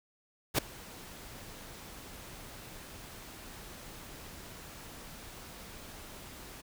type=noise with ADSR envelope; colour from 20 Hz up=pink; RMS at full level=-25 dBFS; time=0.54-6.62 s; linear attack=42 ms; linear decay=7 ms; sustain=-23 dB; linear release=21 ms; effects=none